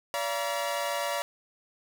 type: tone cluster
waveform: sawtooth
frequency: 574 / 682 / 953 Hz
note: D5 / F5 / A#5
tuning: -40 / -41 / +38 cents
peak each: -28 / -30 / -30 dBFS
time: 0.14-1.22 s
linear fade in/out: 0 ms
effects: none